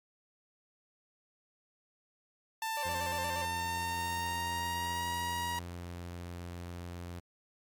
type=tone with pitch glide; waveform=sawtooth; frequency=890 to 953.9 Hz; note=A5 to A#5; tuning=+20 to +40 cents; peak=-30 dBFS; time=2.62-5.59 s; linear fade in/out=2 ms; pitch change=+120 cents; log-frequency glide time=3.16-5.08 s
type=tone with vibrato; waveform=sawtooth; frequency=554.4 Hz; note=C#5; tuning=in tune; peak=-36 dBFS; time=2.77-3.45 s; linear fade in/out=2 ms; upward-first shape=square; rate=8.5 Hz; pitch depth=84 cents each way
type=tone; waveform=sawtooth; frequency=87.31 Hz; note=F2; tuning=in tune; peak=-37 dBFS; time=2.85-7.2 s; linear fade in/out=10 ms
effects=AAC 64 kbps